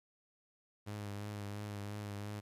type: tone with vibrato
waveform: sawtooth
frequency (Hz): 102.8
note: G#2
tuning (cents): -17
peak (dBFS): -37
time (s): 0.86-2.41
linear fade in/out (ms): 20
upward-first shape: triangle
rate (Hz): 2.9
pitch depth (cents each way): 40
effects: resampled to 32000 Hz + 12-bit